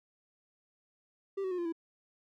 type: tone with pitch steps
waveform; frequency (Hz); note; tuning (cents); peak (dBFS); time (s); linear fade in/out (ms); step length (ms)
triangle; 392 / 375.8 / 360.3 / 345.4 / 331.2; G4 / F#4 / F#4 / F4 / E4; 0 / +27 / -46 / -19 / +8; -30; 1.37-1.725; 10; 71
effects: none